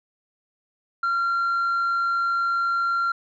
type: tone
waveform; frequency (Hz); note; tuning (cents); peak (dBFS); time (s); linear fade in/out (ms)
sine; 1377; F6; -25; -18; 1.03-3.12; 5
effects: tanh soft clip ceiling -19 dBFS